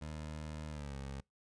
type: tone with pitch glide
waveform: 20% pulse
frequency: 76.9 to 68.12 Hz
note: D#2 to C#2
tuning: -20 to -30 cents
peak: -37 dBFS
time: 0.01-1.21 s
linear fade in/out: 10 ms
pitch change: -210 cents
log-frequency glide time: 0.7-0.95 s
effects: noise-tail reverb RT60 0.2 s tail -26 dB re dry + resampled to 22050 Hz